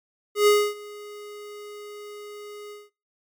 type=tone with ADSR envelope; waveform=square; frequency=415.3 Hz; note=G#4; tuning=in tune; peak=-14 dBFS; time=0.35-2.9 s; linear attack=120 ms; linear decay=270 ms; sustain=-24 dB; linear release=190 ms; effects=noise-tail reverb RT60 0.3 s tail -23 dB re dry + MP3 96 kbps